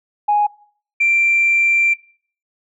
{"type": "tone pair in turn", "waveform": "sine", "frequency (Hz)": [830.6, 2358], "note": ["G#5", "D7"], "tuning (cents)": [0, 6], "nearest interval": "octave + tritone", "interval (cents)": 1806, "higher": "second", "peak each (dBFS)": -11, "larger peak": "neither", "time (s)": [[0.28, 0.47], [1, 1.94]], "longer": "second", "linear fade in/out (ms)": 10, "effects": ["noise-tail reverb RT60 0.5 s tail -21 dB re dry", "tanh soft clip ceiling -7 dBFS"]}